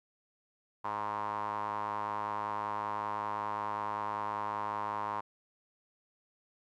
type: tone with band-pass filter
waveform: sawtooth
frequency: 105.3 Hz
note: G#2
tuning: 24 cents sharp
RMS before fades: -36 dBFS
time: 0.84-5.21 s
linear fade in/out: 10 ms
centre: 1000 Hz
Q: 6.5
effects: none